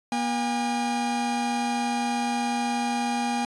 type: tone pair together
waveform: 45% pulse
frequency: 240 / 812.2 Hz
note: B3 / G#5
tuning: -49 / -39 cents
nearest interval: octave + major sixth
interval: 2110 cents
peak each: -27 dBFS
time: 0.12-3.45 s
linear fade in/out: 2 ms
effects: resampled to 22050 Hz